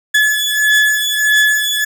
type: beating tone pair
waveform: 35% pulse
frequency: 1713 / 1714.6 Hz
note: A6 / A6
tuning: -47 / -45 cents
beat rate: 1.6 Hz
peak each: -12 dBFS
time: 0.14-1.85 s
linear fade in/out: 10 ms
effects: none